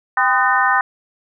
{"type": "tone cluster", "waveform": "sine", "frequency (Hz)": [789, 1016, 1244, 1509, 1816], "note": ["G5", "B5", "D#6", "F#6", "A#6"], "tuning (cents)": [11, 49, -1, 34, -46], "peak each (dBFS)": -19, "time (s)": [0.17, 0.81], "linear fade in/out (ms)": 2, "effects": []}